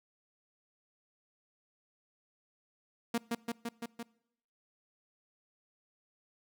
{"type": "tone with echo", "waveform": "sawtooth", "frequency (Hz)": 233.8, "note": "A#3", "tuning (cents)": 5, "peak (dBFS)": -25, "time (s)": [3.14, 3.18], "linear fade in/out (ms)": 5, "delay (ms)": 170, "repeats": 5, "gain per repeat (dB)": -2, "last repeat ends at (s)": 4.03, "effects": ["noise-tail reverb RT60 0.8 s tail -24 dB re dry"]}